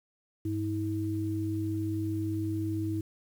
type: tone pair together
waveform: sine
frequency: 101.2 / 321.3 Hz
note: G#2 / E4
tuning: -44 / -44 cents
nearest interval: octave + minor sixth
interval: 2000 cents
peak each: -32 / -31 dBFS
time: 0.45-3.01 s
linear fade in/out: 5 ms
effects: 9-bit